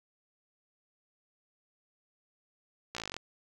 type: slowing click train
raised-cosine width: 0.2 ms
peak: -20 dBFS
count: 12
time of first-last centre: 2.95-3.166 s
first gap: 16 ms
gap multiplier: 1.04
effects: 8-bit